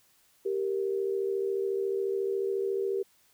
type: tone pair together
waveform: sine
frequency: 391.8 / 465.9 Hz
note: G4 / A#4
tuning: -1 / -1 cents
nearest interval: minor third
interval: 300 cents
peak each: -28 / -33 dBFS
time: 0.45-3.03 s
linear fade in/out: 10 ms
effects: white hiss -65 dBFS RMS until 3.33 s